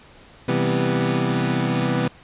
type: chord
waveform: 25% pulse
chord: C major seventh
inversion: none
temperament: equal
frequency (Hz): 130.81 / 164.81 / 196 / 246.9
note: C3 / E3 / G3 / B3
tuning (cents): 0 / 0 / 0 / 0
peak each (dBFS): -20 / -21 / -23 / -21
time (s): 0.48-2.08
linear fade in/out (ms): 5
effects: pink hiss -48 dBFS RMS until 2.23 s + resampled to 8000 Hz